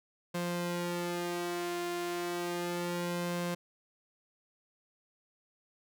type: tone with flanger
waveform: sawtooth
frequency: 174.61 Hz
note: F3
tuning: in tune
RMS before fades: -35 dBFS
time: 0.34-3.55 s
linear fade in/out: 10 ms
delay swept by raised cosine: 1.9 to 2.82 ms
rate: 0.32 Hz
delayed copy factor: +0.85
effects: none